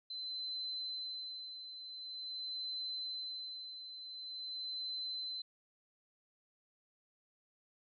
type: tone with tremolo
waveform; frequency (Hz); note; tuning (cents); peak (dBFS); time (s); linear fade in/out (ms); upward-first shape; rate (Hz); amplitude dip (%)
sine; 4056; B7; +45; -38; 0.1-5.42; 5; sine; 0.46; 60
effects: none